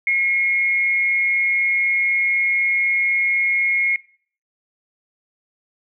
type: tone with amplitude modulation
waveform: sine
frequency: 2164 Hz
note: C#7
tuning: 42 cents flat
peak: -13 dBFS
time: 0.07-3.96 s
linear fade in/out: 2 ms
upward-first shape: sine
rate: 204 Hz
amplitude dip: 45%
effects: noise-tail reverb RT60 0.5 s tail -21 dB re dry